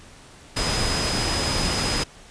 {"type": "tone in noise", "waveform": "sine", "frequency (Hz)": 5020, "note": "D#8", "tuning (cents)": 15, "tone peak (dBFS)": -28, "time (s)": [0.56, 2.04], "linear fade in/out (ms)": 10, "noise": "pink", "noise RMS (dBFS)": -24, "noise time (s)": [0.56, 2.04], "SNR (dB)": -7, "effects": ["pink hiss -47 dBFS RMS until 2.3 s", "resampled to 22050 Hz"]}